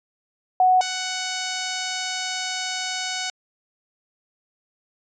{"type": "tone pair in turn", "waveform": ["sine", "5% pulse"], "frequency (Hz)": [740, 743.2], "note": ["F#5", "F#5"], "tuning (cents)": [0, 7], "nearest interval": "unison", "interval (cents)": 7, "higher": "second", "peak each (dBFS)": -13, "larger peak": "neither", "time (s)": [[0.6, 0.81], [0.81, 3.3]], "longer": "second", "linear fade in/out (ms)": 2, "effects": ["resampled to 16000 Hz"]}